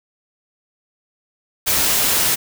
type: noise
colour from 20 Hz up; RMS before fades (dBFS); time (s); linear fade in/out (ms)
white; -17; 1.66-2.36; 20
effects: none